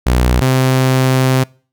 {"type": "tone pair in turn", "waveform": "sawtooth", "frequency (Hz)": [61.6, 130.27], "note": ["B1", "C3"], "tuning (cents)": [-4, -7], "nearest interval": "octave + minor second", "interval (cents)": 1297, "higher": "second", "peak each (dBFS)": -6, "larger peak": "neither", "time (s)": [[0.06, 0.41], [0.41, 1.44]], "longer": "second", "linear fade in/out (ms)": 10, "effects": ["noise-tail reverb RT60 0.4 s tail -25 dB re dry"]}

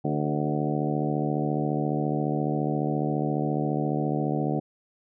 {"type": "harmonic tone with a mistuned harmonic", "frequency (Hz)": 74.5, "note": "D2", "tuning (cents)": 25, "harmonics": [2, 3, 4, 5, 6, 7, 8, 9, 10], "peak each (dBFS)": [-28, -31, -30, -35, -35, -37, -37, -39, -34], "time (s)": [0.04, 4.6], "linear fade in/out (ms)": 10, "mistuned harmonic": 6, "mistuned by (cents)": -21, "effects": []}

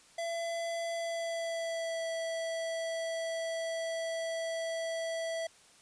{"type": "tone with pitch glide", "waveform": "square", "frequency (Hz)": [672, 657.4], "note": ["E5", "E5"], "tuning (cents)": [33, -5], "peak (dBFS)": -34, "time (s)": [0.18, 5.47], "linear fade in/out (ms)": 5, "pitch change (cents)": -38, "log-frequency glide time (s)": [0.94, 2.07], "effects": ["white hiss -60 dBFS RMS until 5.81 s", "resampled to 22050 Hz"]}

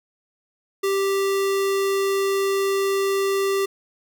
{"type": "tone", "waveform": "square", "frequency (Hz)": 392, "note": "G4", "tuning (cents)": 0, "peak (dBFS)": -20, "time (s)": [0.83, 3.66], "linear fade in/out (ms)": 10, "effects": []}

